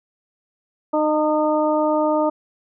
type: harmonic tone with a mistuned harmonic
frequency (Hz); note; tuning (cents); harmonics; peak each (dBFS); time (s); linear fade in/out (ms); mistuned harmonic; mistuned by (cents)
306.1; D#4; -28; 1 / 2 / 3 / 4; -21 / -19 / -23 / -27; 0.93-2.3; 10; 3; -15
effects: none